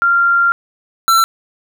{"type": "tone pair in turn", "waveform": ["sine", "square"], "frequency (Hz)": [1387, 1345.2], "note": ["F6", "E6"], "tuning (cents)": [-12, 35], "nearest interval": "minor second", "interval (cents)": 53, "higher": "first", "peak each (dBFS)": -9, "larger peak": "neither", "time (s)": [[0.02, 0.52], [1.08, 1.24]], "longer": "first", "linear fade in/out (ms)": 0, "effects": []}